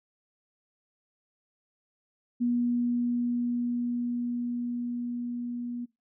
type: tone with level ramp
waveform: sine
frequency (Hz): 241.3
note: B3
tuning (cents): -40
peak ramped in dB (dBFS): -23 to -32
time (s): 2.4-5.86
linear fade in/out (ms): 20
effects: noise-tail reverb RT60 0.2 s tail -20 dB re dry